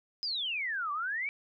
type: exponential two-way sweep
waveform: sine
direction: down then up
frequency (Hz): 5120 to 1135 to 2341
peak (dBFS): -31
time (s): 0.23-1.29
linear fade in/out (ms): 0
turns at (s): 0.92
effects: none